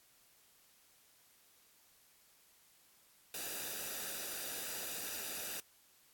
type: noise with comb filter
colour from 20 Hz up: white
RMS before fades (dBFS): -42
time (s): 3.34-5.6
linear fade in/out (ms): 2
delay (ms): 0.93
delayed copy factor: -0.6
effects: white hiss -67 dBFS RMS until 6.13 s + AAC 64 kbps